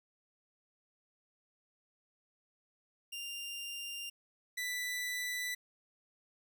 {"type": "tone pair in turn", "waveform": "sawtooth", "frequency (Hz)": [2794, 1980.8], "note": ["F7", "B6"], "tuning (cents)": [0, 5], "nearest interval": "tritone", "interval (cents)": 595, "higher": "first", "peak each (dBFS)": [-37, -32], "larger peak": "second", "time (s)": [[3.12, 4.1], [4.57, 5.55]], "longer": "neither", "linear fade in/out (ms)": 10, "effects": []}